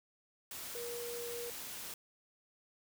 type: tone in noise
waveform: sine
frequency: 476 Hz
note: A#4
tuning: 36 cents sharp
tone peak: -41 dBFS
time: 0.75-1.5 s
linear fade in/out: 2 ms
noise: white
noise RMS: -45 dBFS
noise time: 0.51-1.94 s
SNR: +1 dB
effects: none